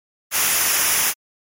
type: noise with comb filter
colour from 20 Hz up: white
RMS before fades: -18 dBFS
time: 0.31-1.14 s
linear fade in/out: 50 ms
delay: 0.24 ms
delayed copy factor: -0.55
effects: MP3 64 kbps